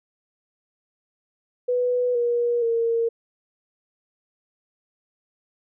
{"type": "tone with pitch steps", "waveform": "sine", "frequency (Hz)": [493.9, 477.4, 461.4], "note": ["B4", "A#4", "A#4"], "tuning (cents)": [0, 41, -18], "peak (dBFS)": -19, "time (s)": [1.68, 3.09], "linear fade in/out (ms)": 10, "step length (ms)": 470, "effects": []}